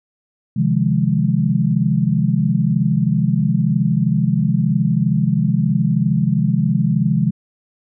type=chord; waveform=sine; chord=F minor seventh; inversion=second; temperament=equal with one note detuned; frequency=132.49 / 155.56 / 174.61 / 207.7 Hz; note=C3 / Eb3 / F3 / Ab3; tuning=+22 / 0 / 0 / 0 cents; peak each=-19 dBFS; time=0.56-7.31 s; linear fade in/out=10 ms; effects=none